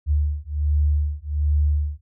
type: beating tone pair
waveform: sine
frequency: 73.42 / 74.72 Hz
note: D2 / D2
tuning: 0 / +30 cents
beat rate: 1.3 Hz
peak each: -21 dBFS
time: 0.06-2.01 s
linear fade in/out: 50 ms
effects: none